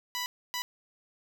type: tone bursts at uneven times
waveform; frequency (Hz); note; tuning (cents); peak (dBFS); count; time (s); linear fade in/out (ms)
10% pulse; 987.8; B5; 0; -23; 2; 0.15-0.26 / 0.54-0.62; 0
effects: none